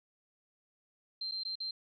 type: tone with dropouts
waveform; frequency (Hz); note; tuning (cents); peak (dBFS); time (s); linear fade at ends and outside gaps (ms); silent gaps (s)
sine; 4146; C8; -17; -35; 1.21-1.71; 5; 1.313-1.319 / 1.435-1.45 / 1.555-1.602
effects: none